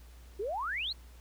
sine exponential sweep, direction up, 370 to 4435 Hz, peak -32 dBFS, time 0.39-0.93 s, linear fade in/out 10 ms, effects added 60 Hz sine -50 dBFS peak until 1.2 s + pink hiss -61 dBFS RMS until 1.2 s

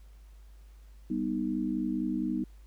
sine chord, G augmented, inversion none, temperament equal, 196 / 246.9 / 311.1 Hz, G3 / B3 / D#4, 0 / 0 / 0 cents, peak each -34 / -32 / -32 dBFS, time 1.1-2.44 s, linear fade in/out 5 ms, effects added 51 Hz sine -49 dBFS peak until 2.66 s + pink hiss -67 dBFS RMS until 2.66 s

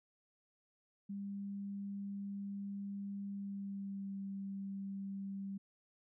sine tone with pitch glide, 199.6 to 196.17 Hz, G3 to G3, +32 to +2 cents, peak -40 dBFS, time 1.09-5.58 s, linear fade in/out 10 ms, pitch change -30 cents, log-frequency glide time 3.31-4.15 s, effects none

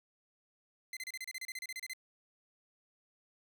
sawtooth tone bursts, 2062 Hz, C7, 26 cents flat, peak -36 dBFS, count 15, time 0.93-1.934 s, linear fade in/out 2 ms, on 38 ms, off 31 ms, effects none

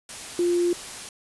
sine tone in noise, 349.2 Hz, F4, in tune, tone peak -19 dBFS, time 0.39-0.73 s, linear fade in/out 2 ms, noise white, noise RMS -37 dBFS, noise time 0.09-1.09 s, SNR +15 dB, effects resampled to 24000 Hz

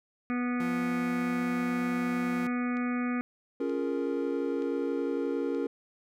harmonic tone, 245.5 Hz, B3, 10 cents flat, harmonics 1 / 2 / 3 / 5 / 6 / 7 / 8 / 9 / 10, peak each -28 / -42 / -44 / -39 / -44 / -46 / -47 / -43 / -48 dBFS, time 0.3-3.21 s, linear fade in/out 0 ms
30% pulse tone with pitch glide, 174.61 to 176.74 Hz, F3 to F3, 0 to +21 cents, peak -34 dBFS, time 0.6-2.47 s, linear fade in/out 2 ms, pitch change +21 cents, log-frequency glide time 0.97-1.85 s
click train, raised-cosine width 0.2 ms, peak -34 dBFS, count 4, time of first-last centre 2.77-5.548 s, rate 1.08 Hz
triangle chord, Bb minor seventh, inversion first, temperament equal, 277.2 / 349.2 / 415.3 / 466.2 Hz, Db4 / F4 / Ab4 / Bb4, 0 / 0 / 0 / 0 cents, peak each -30 / -33 / -34 / -31 dBFS, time 3.6-5.67 s, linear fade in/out 5 ms
effects none

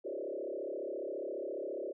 sine tone with frequency modulation, 466.2 Hz, A#4, in tune, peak -36 dBFS, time 0.04-1.93 s, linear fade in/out 20 ms, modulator 34.6 Hz, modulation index 3.6, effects none

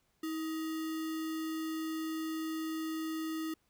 sine tone with sample-and-hold, 319.2 Hz, D#4, 44 cents sharp, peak -34 dBFS, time 0.23-3.54 s, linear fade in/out 5 ms, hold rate 1575 Hz, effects pink hiss -75 dBFS RMS until 3.69 s

